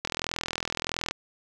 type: click train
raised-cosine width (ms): 0.2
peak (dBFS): -11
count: 45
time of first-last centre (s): 0.05-1.11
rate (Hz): 41.5
effects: none